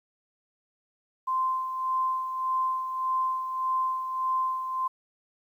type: tone with tremolo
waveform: sine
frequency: 1040 Hz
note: C6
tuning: 11 cents flat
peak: -23 dBFS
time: 1.27-4.88 s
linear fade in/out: 10 ms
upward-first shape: sine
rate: 1.7 Hz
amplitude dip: 55%
effects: 10-bit